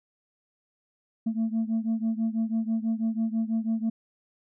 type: beating tone pair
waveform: sine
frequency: 222.2 / 228.3 Hz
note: A3 / A#3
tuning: +17 / -36 cents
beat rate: 6.1 Hz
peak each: -25 / -27 dBFS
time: 1.26-3.9 s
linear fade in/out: 10 ms
effects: tanh soft clip ceiling -21 dBFS